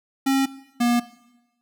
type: tone pair in turn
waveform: square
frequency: 270.3 / 239.5 Hz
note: C#4 / A#3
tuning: -44 / +47 cents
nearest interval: major second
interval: 209 cents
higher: first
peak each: -18 dBFS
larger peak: neither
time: 0.26-0.46 / 0.8-1 s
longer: neither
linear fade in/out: 10 ms
effects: noise-tail reverb RT60 1.0 s tail -18 dB re dry